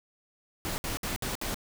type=noise bursts; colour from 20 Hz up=pink; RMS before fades=-33 dBFS; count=5; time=0.65-1.544 s; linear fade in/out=0 ms; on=130 ms; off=61 ms; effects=none